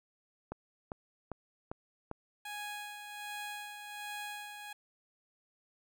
click train, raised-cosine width 1 ms, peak -25 dBFS, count 5, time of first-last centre 0.52-2.114 s, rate 2.51 Hz
15% pulse tone with tremolo, 830 Hz, G#5, 1 cent flat, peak -33 dBFS, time 2.45-4.73 s, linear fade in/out 5 ms, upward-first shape sine, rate 1.3 Hz, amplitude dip 50%
effects none

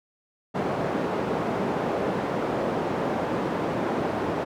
white band-pass noise, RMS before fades -27 dBFS, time 0.54-4.45 s, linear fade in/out 20 ms, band 150 to 640 Hz, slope 12 dB/octave, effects none

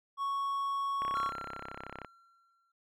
triangle tone, 1108.7 Hz, C#6, in tune, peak -29 dBFS, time 0.17-1.32 s, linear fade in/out 50 ms
click train, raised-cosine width 0.5 ms, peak -25 dBFS, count 35, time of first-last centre 1.02-2.047 s, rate 33.1 Hz
triangle tone with exponential decay, 1364 Hz, F6, 41 cents flat, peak -32 dBFS, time 1.15-2.72 s, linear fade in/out 5 ms, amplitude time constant 340 ms
effects none

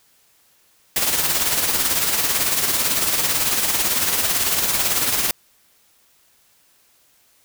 white noise with tremolo, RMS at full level -18 dBFS, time 0.96-5.31 s, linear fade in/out 2 ms, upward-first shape sine, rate 18 Hz, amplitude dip 45%, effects white hiss -58 dBFS RMS until 7.44 s

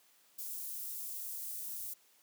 white high-pass noise, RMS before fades -42 dBFS, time 0.38-1.94 s, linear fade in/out 10 ms, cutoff 9900 Hz, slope 12 dB/octave, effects white hiss -67 dBFS RMS until 2.22 s + high-pass 200 Hz 12 dB/octave

